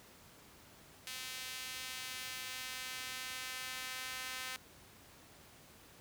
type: tone with high-pass filter sweep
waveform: sawtooth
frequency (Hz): 257.2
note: C4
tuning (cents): -30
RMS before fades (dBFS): -44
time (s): 1.07-4.56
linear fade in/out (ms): 0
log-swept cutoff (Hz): 2700 to 1800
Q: 0.97
effects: pink hiss -59 dBFS RMS until 6 s + high-pass 60 Hz 12 dB/octave